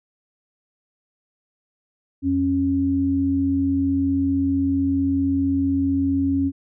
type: tone pair together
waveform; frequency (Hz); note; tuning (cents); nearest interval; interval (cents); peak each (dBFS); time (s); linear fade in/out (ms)
sine; 86.35 / 274.6; F2 / C#4; -19 / -16; octave + minor sixth; 2003; -26 / -18; 2.22-6.52; 50
effects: none